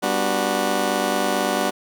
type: chord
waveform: 15% pulse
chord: G major seventh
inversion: none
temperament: just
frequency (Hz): 196 / 245 / 294 / 367.5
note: G3 / B3 / D4 / F#4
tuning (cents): 0 / -14 / +2 / -12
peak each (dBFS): -20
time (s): 0.02-1.71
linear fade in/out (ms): 20
effects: none